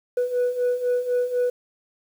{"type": "beating tone pair", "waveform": "sine", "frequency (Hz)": [490, 494], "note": ["B4", "B4"], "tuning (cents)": [-14, 0], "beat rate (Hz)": 4, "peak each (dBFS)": [-24, -20], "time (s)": [0.17, 1.5], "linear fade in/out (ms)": 5, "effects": ["tanh soft clip ceiling -17 dBFS", "8-bit"]}